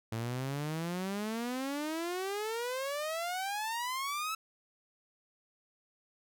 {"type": "exponential sweep", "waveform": "sawtooth", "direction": "up", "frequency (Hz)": [110, 1318.5], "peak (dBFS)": -30, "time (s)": [0.12, 4.35], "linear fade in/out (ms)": 5, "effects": []}